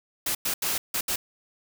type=noise bursts at uneven times; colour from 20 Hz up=white; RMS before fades=-27 dBFS; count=5; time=0.26-0.35 / 0.45-0.54 / 0.62-0.78 / 0.94-1.01 / 1.08-1.16 s; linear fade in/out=5 ms; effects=none